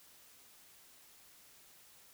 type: silence
effects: white hiss -61 dBFS RMS until 2.13 s